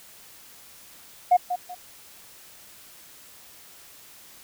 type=tone with echo; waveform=sine; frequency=720 Hz; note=F#5; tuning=47 cents flat; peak=-12 dBFS; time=1.31-1.37 s; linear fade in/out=10 ms; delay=190 ms; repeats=2; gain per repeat=-11 dB; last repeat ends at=1.75 s; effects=tanh soft clip ceiling -9 dBFS + white hiss -49 dBFS RMS until 4.43 s